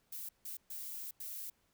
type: noise bursts at uneven times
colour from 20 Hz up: violet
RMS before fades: -44 dBFS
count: 4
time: 0.12-0.29 / 0.45-0.57 / 0.7-1.11 / 1.2-1.5 s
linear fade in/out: 5 ms
effects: pink hiss -75 dBFS RMS until 1.73 s